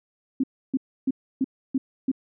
sine tone bursts, 264.7 Hz, C4, 20 cents sharp, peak -19 dBFS, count 6, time 0.4-2.116 s, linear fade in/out 5 ms, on 36 ms, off 300 ms, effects none

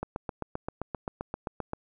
click train, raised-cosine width 1 ms, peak -18 dBFS, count 14, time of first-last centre 0.03-1.734 s, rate 7.63 Hz, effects none

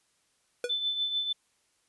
square tone with exponential decay, 487.3 Hz, B4, 23 cents flat, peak -26 dBFS, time 0.64-0.74 s, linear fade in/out 2 ms, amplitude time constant 20 ms
sine tone with tremolo, 3520 Hz, A7, in tune, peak -25 dBFS, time 0.69-1.33 s, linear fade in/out 10 ms, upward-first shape triangle, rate 6.7 Hz, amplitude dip 60%
effects white hiss -71 dBFS RMS until 1.88 s + resampled to 24000 Hz

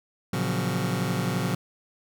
sawtooth chord, Gb major seventh, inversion first, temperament just, 115.62 / 138.75 / 173.43 / 185 Hz, Bb2 / Db3 / F3 / Gb3, -14 / +2 / -12 / 0 cents, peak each -26 dBFS, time 0.33-1.55 s, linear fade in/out 5 ms, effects none

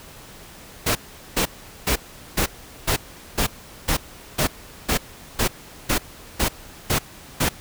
pink noise bursts, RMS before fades -20 dBFS, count 14, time 0.86-7.492 s, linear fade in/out 10 ms, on 93 ms, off 410 ms, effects pink hiss -43 dBFS RMS until 7.6 s

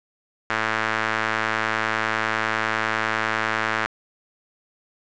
sawtooth tone with band-pass filter, 110 Hz, A2, in tune, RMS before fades -24 dBFS, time 0.5-3.86 s, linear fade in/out 0 ms, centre 1600 Hz, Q 1.9, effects resampled to 16000 Hz + 7-bit

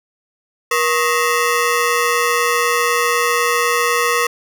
20% pulse ring-modulated tone, 784 Hz, G5, in tune, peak -6 dBFS, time 0.71-4.27 s, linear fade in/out 5 ms, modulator 306 Hz, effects none

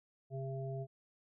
harmonic tone, 134.1 Hz, C3, 43 cents sharp, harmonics 1 / 3 / 5, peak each -39 / -45 / -46 dBFS, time 0.3-0.87 s, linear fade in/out 50 ms, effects none

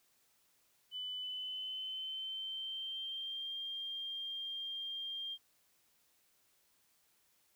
sine tone with pitch glide, 3000 to 3197 Hz, F#7 to G7, +23 to +33 cents, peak -39 dBFS, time 0.91-5.38 s, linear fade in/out 50 ms, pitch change +110 cents, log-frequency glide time 1.2-3.55 s, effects white hiss -73 dBFS RMS until 7.55 s

